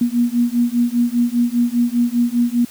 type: beating tone pair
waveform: sine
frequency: 237.1 / 242.1 Hz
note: A#3 / B3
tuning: +30 / -34 cents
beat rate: 5 Hz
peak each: -17 dBFS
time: 0.01-2.65 s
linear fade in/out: 5 ms
effects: white hiss -41 dBFS RMS until 2.7 s